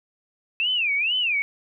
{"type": "tone with vibrato", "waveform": "sine", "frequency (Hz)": 2600, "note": "E7", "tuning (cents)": -24, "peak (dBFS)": -20, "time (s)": [0.6, 1.42], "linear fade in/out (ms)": 0, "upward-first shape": "sine", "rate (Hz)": 2.2, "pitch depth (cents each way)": 270, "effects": []}